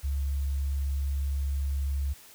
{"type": "tone", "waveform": "sine", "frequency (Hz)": 69.5, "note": "C#2", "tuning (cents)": 5, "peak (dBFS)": -26, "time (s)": [0.03, 2.14], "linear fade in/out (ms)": 20, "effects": ["white hiss -52 dBFS RMS until 2.34 s"]}